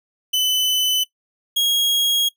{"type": "tone pair in turn", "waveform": "40% pulse", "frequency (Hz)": [3013, 3287], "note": ["F#7", "G#7"], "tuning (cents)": [31, -19], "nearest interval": "major second", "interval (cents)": 150, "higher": "second", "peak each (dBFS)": -15, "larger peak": "neither", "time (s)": [[0.33, 1.04], [1.56, 2.29]], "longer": "second", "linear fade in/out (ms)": 10, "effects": ["noise-tail reverb RT60 0.1 s tail -19 dB re dry"]}